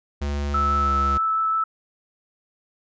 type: tone with pitch glide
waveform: square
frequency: 71.7 to 69.34 Hz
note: D2 to C#2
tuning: -41 to +1 cents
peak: -24 dBFS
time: 0.21-1.18 s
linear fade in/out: 10 ms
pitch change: -58 cents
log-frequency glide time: 0.8-0.91 s
type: tone with vibrato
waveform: sine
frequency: 1312 Hz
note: E6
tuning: 9 cents flat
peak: -19 dBFS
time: 0.54-1.64 s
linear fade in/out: 5 ms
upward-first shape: triangle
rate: 6.1 Hz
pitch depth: 8 cents each way
effects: resampled to 16000 Hz